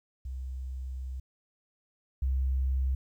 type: tone pair in turn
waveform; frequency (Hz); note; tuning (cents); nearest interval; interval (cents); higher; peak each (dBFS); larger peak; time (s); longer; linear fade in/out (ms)
sine; 64.8 / 65.67; C2 / C2; -16 / +7; unison; 23; second; -34 / -25; second; 0.25-1.2 / 2.22-2.95; first; 5
effects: 11-bit